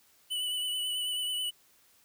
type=tone with vibrato; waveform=square; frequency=2977 Hz; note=F#7; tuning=10 cents sharp; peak=-31 dBFS; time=0.3-1.51 s; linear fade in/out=20 ms; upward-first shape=triangle; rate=9.2 Hz; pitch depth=33 cents each way; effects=white hiss -64 dBFS RMS until 2.04 s

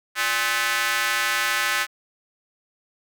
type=tone with high-pass filter; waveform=square; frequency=116.54 Hz; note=A#2; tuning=in tune; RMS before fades=-23 dBFS; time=0.15-1.87 s; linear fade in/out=50 ms; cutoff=1600 Hz; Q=1.9; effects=none

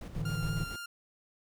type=noise with tremolo; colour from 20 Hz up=brown; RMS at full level=-39 dBFS; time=0.01-0.76 s; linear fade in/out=2 ms; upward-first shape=square; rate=7.2 Hz; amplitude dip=50%
type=chord; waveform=triangle; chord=A suspended fourth; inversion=none; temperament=equal with one note detuned; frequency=110 / 147.68 / 164.81 Hz; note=A2 / D3 / E3; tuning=0 / +10 / 0 cents; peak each=-34 dBFS; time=0.16-0.64 s; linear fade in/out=5 ms
type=tone with vibrato; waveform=sawtooth; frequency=1396.9 Hz; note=F6; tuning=in tune; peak=-36 dBFS; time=0.25-0.86 s; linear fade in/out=5 ms; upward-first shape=sine; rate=4.3 Hz; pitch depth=10 cents each way
effects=none

